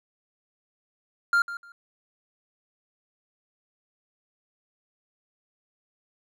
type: tone with echo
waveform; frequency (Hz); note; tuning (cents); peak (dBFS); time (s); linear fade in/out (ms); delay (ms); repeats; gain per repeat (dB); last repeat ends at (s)
triangle; 1396.9; F6; 0; -16; 1.33-1.42; 2; 150; 2; -14; 1.72
effects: none